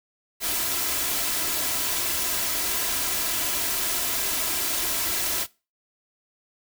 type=noise with comb filter; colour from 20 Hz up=white; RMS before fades=-26 dBFS; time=0.4-5.47 s; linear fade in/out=50 ms; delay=3 ms; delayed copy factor=+0.5; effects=noise-tail reverb RT60 0.3 s tail -22 dB re dry